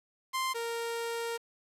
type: tone pair in turn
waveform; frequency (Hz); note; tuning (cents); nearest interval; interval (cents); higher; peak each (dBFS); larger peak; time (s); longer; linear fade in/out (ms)
sawtooth; 1046.5 / 464.3; C6 / A#4; 0 / -7; octave + major second; 1407; first; -26 / -29; first; 0.33-0.54 / 0.54-1.38; second; 20
effects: resampled to 32000 Hz + 9-bit